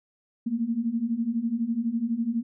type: beating tone pair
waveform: sine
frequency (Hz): 223.7 / 235.7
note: A3 / A#3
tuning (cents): +29 / +19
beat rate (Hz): 12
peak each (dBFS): -29 / -26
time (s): 0.46-2.43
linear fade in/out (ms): 10
effects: none